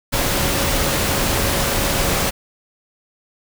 sine tone in noise, 554.4 Hz, C#5, in tune, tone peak -29 dBFS, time 0.12-2.31 s, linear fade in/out 20 ms, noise pink, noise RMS -19 dBFS, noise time 0.12-2.31 s, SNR -13 dB, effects none

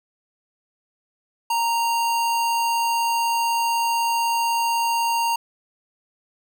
square tone, 928 Hz, A#5, 8 cents flat, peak -20 dBFS, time 1.5-5.36 s, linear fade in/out 5 ms, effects none

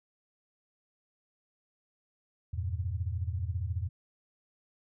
sine chord, E diminished, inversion none, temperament equal with one note detuned, 83.56 / 98 / 116.54 Hz, E2 / G2 / Bb2, +24 / 0 / 0 cents, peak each -33 / -35 / -39 dBFS, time 2.53-3.89 s, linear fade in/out 10 ms, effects none

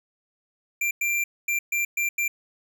square tone bursts at uneven times, 2368 Hz, D7, 14 cents sharp, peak -23 dBFS, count 6, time 0.81-0.91 / 1.01-1.24 / 1.48-1.59 / 1.72-1.85 / 1.97-2.09 / 2.18-2.28 s, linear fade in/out 5 ms, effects none

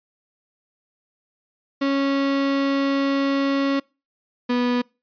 35% pulse tone pair in turn, 276 / 245.3 Hz, C#4 / B3, -7 / -12 cents, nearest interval major second, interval 205 cents, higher first, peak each -17 dBFS, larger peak neither, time 1.81-3.8 / 4.49-4.82 s, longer first, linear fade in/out 10 ms, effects noise-tail reverb RT60 0.3 s tail -26 dB re dry + resampled to 11025 Hz

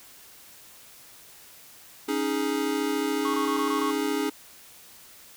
square chord, C# suspended second, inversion none, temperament equal, 277.2 / 311.1 / 415.3 Hz, C#4 / D#4 / G#4, 0 / 0 / 0 cents, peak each -30 dBFS, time 2.08-4.3 s, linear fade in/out 10 ms
triangle tone bursts, 1100 Hz, C#6, 14 cents flat, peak -26 dBFS, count 6, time 3.25-3.905 s, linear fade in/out 0 ms, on 90 ms, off 23 ms
effects white hiss -50 dBFS RMS until 5.36 s

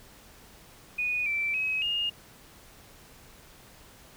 sine tone with pitch steps, 2475 / 2335 / 2549 / 2839 Hz, D#7 / D7 / D#7 / F7, -10 / -11 / +41 / +28 cents, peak -26 dBFS, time 0.98-2.1 s, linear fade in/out 10 ms, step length 280 ms, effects pink hiss -53 dBFS RMS until 4.16 s

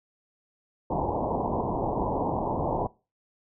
white low-pass noise, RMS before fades -28 dBFS, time 0.9-2.87 s, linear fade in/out 5 ms, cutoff 1000 Hz, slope 96 dB/octave, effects noise-tail reverb RT60 0.3 s tail -21 dB re dry

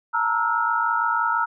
sine tone cluster, 888 / 934 / 1315 / 1424 Hz, A5 / A#5 / E6 / F6, +16 / +3 / -5 / +33 cents, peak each -30 / -24 / -23 / -25 dBFS, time 0.13-1.46 s, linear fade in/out 20 ms, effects none

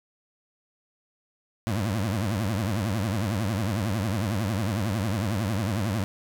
25% pulse tone with vibrato, 103.83 Hz, G#2, in tune, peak -21 dBFS, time 1.67-6.04 s, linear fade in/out 0 ms, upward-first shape triangle, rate 11 Hz, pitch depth 260 cents each way, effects none

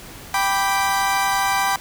30% pulse chord, G major, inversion none, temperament equal, 784 / 987.8 / 1174.7 Hz, G5 / B5 / D6, 0 / 0 / 0 cents, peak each -18 / -20 / -22 dBFS, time 0.34-1.76 s, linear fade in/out 2 ms, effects pink hiss -39 dBFS RMS until 1.8 s

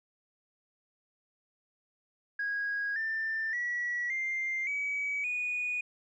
sine tone with pitch steps, 1646 / 1784.6 / 1935 / 2098 / 2275 / 2466 Hz, G#6 / A6 / B6 / C7 / C#7 / D#7, -16 / +24 / -36 / +4 / +44 / -16 cents, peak -29 dBFS, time 2.39-5.81 s, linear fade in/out 5 ms, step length 570 ms, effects tanh soft clip ceiling -26 dBFS

